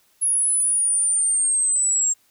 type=linear sweep; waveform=sine; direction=down; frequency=10548 to 7459 Hz; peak=-17 dBFS; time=0.21-2.14 s; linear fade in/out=20 ms; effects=white hiss -61 dBFS RMS until 2.3 s

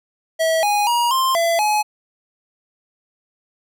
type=tone with pitch steps; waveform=square; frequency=648 / 826 / 952 / 1051 / 673 / 845 Hz; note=E5 / G#5 / A#5 / C6 / E5 / G#5; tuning=-30 / -10 / +36 / +7 / +36 / +30 cents; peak=-16 dBFS; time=0.39-1.83 s; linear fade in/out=20 ms; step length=240 ms; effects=none

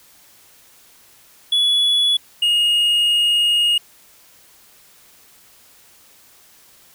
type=tone pair in turn; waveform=triangle; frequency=3403 / 2862 Hz; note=G#7 / F7; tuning=+41 / +42 cents; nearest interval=minor third; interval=299 cents; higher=first; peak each=-12 dBFS; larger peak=neither; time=1.52-2.17 / 2.42-3.78 s; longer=second; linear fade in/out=5 ms; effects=white hiss -50 dBFS RMS until 6.94 s

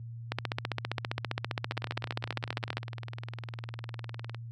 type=two click trains; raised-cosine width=0.3 ms; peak=-24 / -14 dBFS; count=53 / 38; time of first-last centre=1.72-4.346 / 0.32-2.77 s; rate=19.8 / 15.1 Hz; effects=added 116 Hz sine -39 dBFS peak until 4.51 s + high-pass 60 Hz 12 dB/octave

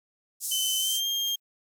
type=band-pass noise; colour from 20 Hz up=white; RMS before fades=-32 dBFS; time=0.4-1.01 s; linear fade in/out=50 ms; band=6200 to 12000 Hz; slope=24 dB/octave
type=tone with pitch glide; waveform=35% pulse; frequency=3050 to 3211 Hz; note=G7 to G7; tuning=-48 to +41 cents; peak=-24 dBFS; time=0.51-1.36 s; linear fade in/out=10 ms; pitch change=+89 cents; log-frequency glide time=0.78-1.07 s
type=noise with exponential decay; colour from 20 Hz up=blue; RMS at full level=-40 dBFS; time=1.27-1.4 s; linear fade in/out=5 ms; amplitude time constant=28 ms
effects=none

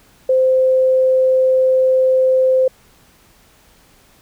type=tone; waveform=sine; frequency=519 Hz; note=C5; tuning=14 cents flat; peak=-10 dBFS; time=0.29-2.68 s; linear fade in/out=5 ms; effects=pink hiss -51 dBFS RMS until 4.21 s

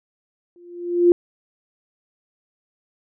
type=tone with exponential growth; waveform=sine; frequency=349.2 Hz; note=F4; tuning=in tune; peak=-7 dBFS; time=0.56-1.12 s; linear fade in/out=1 ms; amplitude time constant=120 ms; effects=none

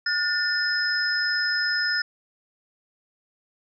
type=tone cluster; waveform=sine; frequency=1442 / 1785 / 5120 Hz; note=F#6 / A6 / D#8; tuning=-45 / +24 / +49 cents; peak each=-26 dBFS; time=0.06-2.02 s; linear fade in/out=5 ms; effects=none

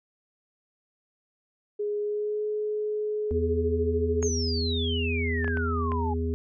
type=tone with pitch glide; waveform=sine; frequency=415.3 to 423.5 Hz; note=G#4 to G#4; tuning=0 to +34 cents; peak=-26 dBFS; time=1.79-4.29 s; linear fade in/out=10 ms; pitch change=+34 cents; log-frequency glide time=2-2.44 s
type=harmonic tone; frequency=82 Hz; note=E2; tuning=9 cents flat; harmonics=1 / 3 / 5; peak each=-27 / -32 / -32 dBFS; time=3.31-6.34 s; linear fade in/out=0 ms
type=exponential sweep; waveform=sine; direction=down; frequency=6645 to 817 Hz; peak=-30 dBFS; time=4.22-6.14 s; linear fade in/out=10 ms
type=clicks; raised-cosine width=0.5 ms; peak=-21 dBFS; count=5; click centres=4.228 / 5.445 / 5.479 / 5.572 / 5.919 s
effects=none

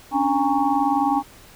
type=tone cluster; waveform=sine; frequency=272.4 / 292.1 / 812 / 913 / 1111 Hz; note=C#4 / D4 / G#5 / A#5 / C#6; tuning=-30 / -9 / -39 / -36 / +4 cents; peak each=-25 / -24 / -20 / -27 / -27 dBFS; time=0.11-1.23 s; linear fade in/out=50 ms; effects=pink hiss -47 dBFS RMS until 1.55 s

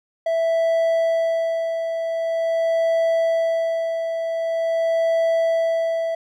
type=tone with tremolo; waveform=triangle; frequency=659.3 Hz; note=E5; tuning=in tune; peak=-14 dBFS; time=0.26-6.15 s; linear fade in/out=5 ms; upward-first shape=sine; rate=0.45 Hz; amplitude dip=50%; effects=none

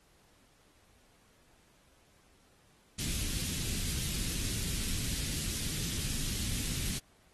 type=band-stop noise; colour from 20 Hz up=pink; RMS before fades=-35 dBFS; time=2.98-6.99 s; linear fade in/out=10 ms; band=210 to 3100 Hz; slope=12 dB/octave; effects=pink hiss -66 dBFS RMS until 7.33 s + AAC 32 kbps

